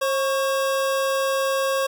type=tone pair together; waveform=square; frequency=537 / 1108.7 Hz; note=C5 / C#6; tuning=+45 / 0 cents; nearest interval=octave + minor second; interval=1255 cents; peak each=-22 / -27 dBFS; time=0.01-1.87 s; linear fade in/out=10 ms; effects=none